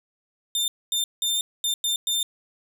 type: tone bursts at uneven times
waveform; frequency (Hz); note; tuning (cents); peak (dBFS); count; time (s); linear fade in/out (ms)
sawtooth; 3603; A7; +40; -19; 6; 0.55-0.68 / 0.92-1.04 / 1.22-1.41 / 1.64-1.74 / 1.84-1.96 / 2.07-2.23; 2
effects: none